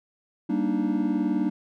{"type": "chord", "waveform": "triangle", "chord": "Eb major seventh", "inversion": "first", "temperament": "just", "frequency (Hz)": [194.45, 233.3, 291.7, 311.1], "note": ["G3", "Bb3", "D4", "Eb4"], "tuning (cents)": [-14, 2, -12, 0], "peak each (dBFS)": [-27, -26, -25, -26], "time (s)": [0.49, 1.5], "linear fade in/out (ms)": 10, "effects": []}